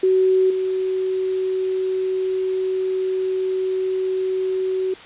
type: tone with level steps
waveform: sine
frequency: 375.5 Hz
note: F#4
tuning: 26 cents sharp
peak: -13 / -19 dBFS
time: 0.03-4.94 s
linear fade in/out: 5 ms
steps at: 0.5 s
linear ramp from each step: 5 ms
effects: white hiss -40 dBFS RMS until 5.05 s + resampled to 8000 Hz